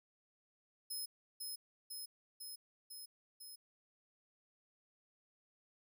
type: tone with echo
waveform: 15% pulse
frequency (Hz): 5140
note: E8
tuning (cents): -45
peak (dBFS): -35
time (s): 0.9-1.06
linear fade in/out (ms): 10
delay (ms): 500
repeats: 5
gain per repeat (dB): -2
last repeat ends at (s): 3.56
effects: none